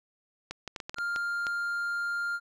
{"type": "clicks", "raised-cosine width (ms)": 0.2, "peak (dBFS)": -19, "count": 9, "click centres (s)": [0.51, 0.677, 0.762, 0.802, 0.895, 0.944, 0.985, 1.161, 1.468]}
{"type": "tone", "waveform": "triangle", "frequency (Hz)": 1400, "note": "F6", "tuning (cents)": 4, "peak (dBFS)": -27, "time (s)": [0.96, 2.4], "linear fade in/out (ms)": 50}
{"effects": []}